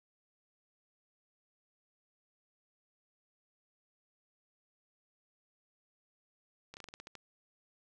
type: slowing click train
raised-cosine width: 0.2 ms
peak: -30 dBFS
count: 9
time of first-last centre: 6.74-7.153 s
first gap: 29 ms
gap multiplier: 1.16
effects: none